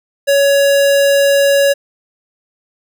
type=tone; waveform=square; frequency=560 Hz; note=C#5; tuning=18 cents sharp; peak=-9 dBFS; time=0.27-1.74 s; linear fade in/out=20 ms; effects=none